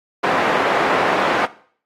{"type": "band-pass noise", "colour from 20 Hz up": "pink", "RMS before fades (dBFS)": -18, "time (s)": [0.23, 1.46], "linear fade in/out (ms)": 10, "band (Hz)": [450, 1600], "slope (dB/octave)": 12, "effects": ["noise-tail reverb RT60 0.5 s tail -18 dB re dry", "AAC 48 kbps"]}